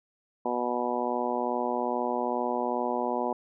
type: harmonic tone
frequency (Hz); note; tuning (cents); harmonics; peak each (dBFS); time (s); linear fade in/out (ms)
122.4; B2; -15; 2 / 3 / 4 / 5 / 6 / 7 / 8; -34 / -34 / -34 / -34 / -34 / -34 / -34; 0.45-3.33; 5
effects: none